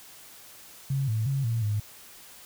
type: tone with pitch steps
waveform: sine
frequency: 136.5 / 110.1 / 137 / 114.8 / 105 Hz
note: C#3 / A2 / C#3 / A#2 / G#2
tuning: -26 / +2 / -20 / -26 / +19 cents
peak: -24 dBFS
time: 0.9-1.8 s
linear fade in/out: 5 ms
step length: 180 ms
effects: white hiss -49 dBFS RMS until 2.45 s